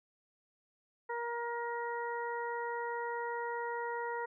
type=harmonic tone; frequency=472.4 Hz; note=A#4; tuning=23 cents sharp; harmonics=1 / 2 / 3 / 4; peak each=-39 / -38 / -45 / -44 dBFS; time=1.09-4.26 s; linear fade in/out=10 ms; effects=none